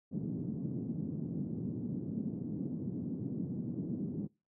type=band-pass noise; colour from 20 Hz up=white; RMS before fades=-38 dBFS; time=0.11-4.28 s; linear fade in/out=20 ms; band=130 to 260 Hz; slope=24 dB/octave; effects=noise-tail reverb RT60 0.3 s tail -25 dB re dry